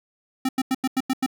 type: tone bursts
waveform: square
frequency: 261.6 Hz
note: C4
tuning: in tune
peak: -20 dBFS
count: 7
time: 0.45-1.263 s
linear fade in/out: 5 ms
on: 39 ms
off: 90 ms
effects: none